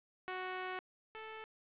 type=tone pair in turn; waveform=10% pulse; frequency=370 / 438.9 Hz; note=F#4 / A4; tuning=0 / -4 cents; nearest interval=minor third; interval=296 cents; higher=second; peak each=-31 / -38 dBFS; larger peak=first; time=0.28-0.79 / 1.15-1.44 s; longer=first; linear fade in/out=0 ms; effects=resampled to 8000 Hz + 10-bit